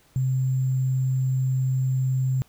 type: tone with sample-and-hold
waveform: sine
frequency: 130.81 Hz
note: C3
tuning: in tune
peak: -20 dBFS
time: 0.16-2.42 s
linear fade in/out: 0 ms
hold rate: 7350 Hz
effects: pink hiss -59 dBFS RMS until 2.48 s